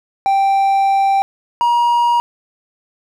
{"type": "tone pair in turn", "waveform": "triangle", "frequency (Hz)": [784, 951.9], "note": ["G5", "A#5"], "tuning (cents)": [0, 36], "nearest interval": "minor third", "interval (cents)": 336, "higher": "second", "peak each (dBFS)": -9, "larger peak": "neither", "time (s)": [[0.26, 1.22], [1.61, 2.2]], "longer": "first", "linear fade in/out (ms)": 0, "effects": []}